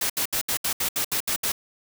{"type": "noise bursts", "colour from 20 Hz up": "white", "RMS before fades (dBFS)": -25, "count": 10, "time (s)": [0.01, 1.52], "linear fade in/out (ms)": 5, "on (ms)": 88, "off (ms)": 70, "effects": []}